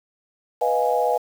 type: chord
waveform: sine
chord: F half-diminished seventh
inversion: second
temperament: equal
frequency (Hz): 493.9 / 622.3 / 698.5 / 830.6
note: Cb5 / Eb5 / F5 / Ab5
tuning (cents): 0 / 0 / 0 / 0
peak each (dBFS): -22 / -25 / -24 / -23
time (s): 0.61-1.18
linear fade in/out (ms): 10
effects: 7-bit